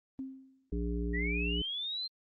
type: tone with exponential decay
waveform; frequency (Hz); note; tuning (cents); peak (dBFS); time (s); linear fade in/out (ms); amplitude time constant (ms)
sine; 265.1; C4; +23; -34; 0.19-0.7; 0; 110
type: harmonic tone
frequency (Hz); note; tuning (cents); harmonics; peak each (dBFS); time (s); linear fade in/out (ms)
58.6; A#1; +10; 1 / 3 / 5 / 7; -33 / -38 / -39 / -40; 0.72-1.62; 5
type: linear sweep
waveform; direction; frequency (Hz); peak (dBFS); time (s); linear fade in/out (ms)
sine; up; 1875 to 4186; -34; 1.13-2.08; 20
effects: Opus 24 kbps